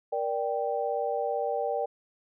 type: chord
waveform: sine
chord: G minor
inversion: first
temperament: just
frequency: 470.4 / 588 / 784 Hz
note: Bb4 / D5 / G5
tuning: +16 / +2 / 0 cents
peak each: -31 / -31 / -31 dBFS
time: 0.12-1.86 s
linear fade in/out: 10 ms
effects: none